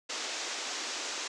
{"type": "band-pass noise", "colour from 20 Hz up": "white", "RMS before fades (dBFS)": -37, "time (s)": [0.09, 1.28], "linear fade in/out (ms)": 10, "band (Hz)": [260, 7200], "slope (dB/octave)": 48, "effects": []}